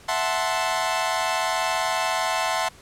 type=chord; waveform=sawtooth; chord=F# half-diminished seventh; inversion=third; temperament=equal; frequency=659.3 / 740 / 880 / 1046.5 Hz; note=E5 / F#5 / A5 / C6; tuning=0 / 0 / 0 / 0 cents; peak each=-24 dBFS; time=0.08-2.69 s; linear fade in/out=10 ms; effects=pink hiss -49 dBFS RMS until 2.81 s + low-pass 10000 Hz 12 dB/octave